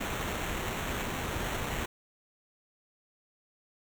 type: noise with sample-and-hold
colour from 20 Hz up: pink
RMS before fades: -34 dBFS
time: 0-1.86 s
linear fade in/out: 10 ms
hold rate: 4900 Hz
effects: none